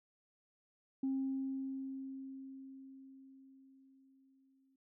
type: tone with exponential decay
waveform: sine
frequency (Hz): 267.6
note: C4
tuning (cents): +39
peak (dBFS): -31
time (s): 1.03-4.76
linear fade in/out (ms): 5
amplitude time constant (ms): 810
effects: tanh soft clip ceiling -29 dBFS